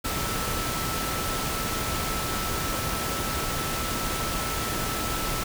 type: tone in noise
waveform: sine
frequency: 1318.5 Hz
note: E6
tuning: in tune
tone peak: -34 dBFS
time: 0.04-5.44 s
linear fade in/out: 10 ms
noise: pink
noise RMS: -29 dBFS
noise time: 0.04-5.44 s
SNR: -8 dB
effects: none